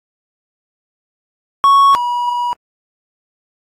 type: tone pair in turn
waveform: triangle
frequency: 1108.7 / 968 Hz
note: C#6 / B5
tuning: 0 / -35 cents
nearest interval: major second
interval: 235 cents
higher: first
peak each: -4 / -13 dBFS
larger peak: first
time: 1.64-1.95 / 1.95-2.53 s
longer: second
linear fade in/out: 0 ms
effects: AAC 48 kbps